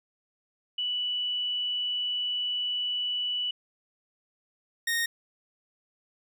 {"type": "tone pair in turn", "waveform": ["sine", "sawtooth"], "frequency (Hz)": [2960, 1855], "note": ["F#7", "A#6"], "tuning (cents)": [0, -9], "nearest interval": "minor sixth", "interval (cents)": 809, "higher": "first", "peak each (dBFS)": [-27, -22], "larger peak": "second", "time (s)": [[0.78, 3.51], [4.87, 5.06]], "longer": "first", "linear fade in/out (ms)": 5, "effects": []}